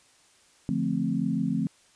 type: chord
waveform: sine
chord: D minor seventh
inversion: none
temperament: equal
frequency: 146.83 / 174.61 / 220 / 261.6 Hz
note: D3 / F3 / A3 / C4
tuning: 0 / 0 / 0 / 0 cents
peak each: -33 / -29 / -29 / -29 dBFS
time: 0.69-1.67 s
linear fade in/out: 0 ms
effects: white hiss -60 dBFS RMS until 1.95 s + resampled to 22050 Hz